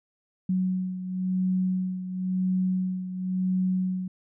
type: beating tone pair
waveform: sine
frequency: 185 / 185.96 Hz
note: F#3 / F#3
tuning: 0 / +9 cents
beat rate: 0.96 Hz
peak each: -25 / -31 dBFS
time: 0.49-4.08 s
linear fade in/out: 5 ms
effects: none